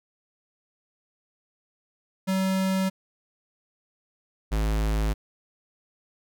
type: tone pair in turn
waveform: square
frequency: 190 / 53.32 Hz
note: F#3 / G#1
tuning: +46 / +46 cents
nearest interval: octave + minor seventh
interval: 2200 cents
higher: first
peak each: -23 dBFS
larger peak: neither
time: 2.27-2.9 / 4.51-5.14 s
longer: neither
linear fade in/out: 20 ms
effects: none